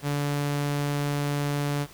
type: tone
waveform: sawtooth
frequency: 144.3 Hz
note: D3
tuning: 30 cents flat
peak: -21 dBFS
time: 0.02-1.87 s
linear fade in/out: 50 ms
effects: pink hiss -49 dBFS RMS until 1.93 s